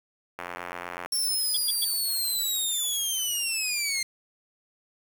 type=click train; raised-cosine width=0.5 ms; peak=-18 dBFS; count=60; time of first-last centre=0.39-1.06 s; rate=88.1 Hz
type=linear sweep; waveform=15% pulse; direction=down; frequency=5450 to 2093 Hz; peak=-19 dBFS; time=1.12-4.03 s; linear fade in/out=5 ms
type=tone bursts; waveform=square; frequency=3376 Hz; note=G#7; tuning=28 cents sharp; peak=-26 dBFS; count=3; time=1.54-1.847 s; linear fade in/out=5 ms; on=29 ms; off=110 ms
effects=high-pass 400 Hz 12 dB/octave + 7-bit